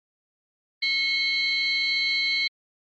sine tone cluster, 2179 / 3166 / 4062 / 4402 Hz, C#7 / G7 / B7 / C#8, -30 / +17 / +48 / -13 cents, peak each -23 / -32 / -25 / -30 dBFS, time 0.82-2.48 s, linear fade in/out 10 ms, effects tanh soft clip ceiling -15 dBFS + MP3 32 kbps

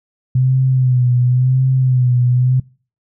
sine tone with vibrato, 127.2 Hz, C3, 48 cents flat, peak -10 dBFS, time 0.35-2.6 s, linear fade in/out 5 ms, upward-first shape sine, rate 0.94 Hz, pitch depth 54 cents each way, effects noise-tail reverb RT60 0.4 s tail -24 dB re dry

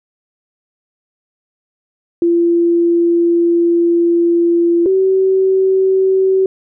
sine tone pair in turn, 341.4 / 380.7 Hz, F4 / F#4, -39 / +49 cents, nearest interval major second, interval 188 cents, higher second, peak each -9 dBFS, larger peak neither, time 2.22-4.86 / 4.86-6.46 s, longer first, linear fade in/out 2 ms, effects none

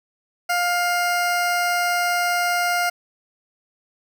20% pulse tone, 705 Hz, F5, 16 cents sharp, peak -14 dBFS, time 0.49-2.9 s, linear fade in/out 10 ms, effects 9-bit

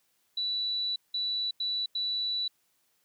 sine tone bursts at uneven times, 3951 Hz, B7, in tune, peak -28 dBFS, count 4, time 0.37-0.96 / 1.14-1.51 / 1.6-1.86 / 1.95-2.48 s, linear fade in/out 5 ms, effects white hiss -72 dBFS RMS until 3.04 s + high-pass 80 Hz 12 dB/octave

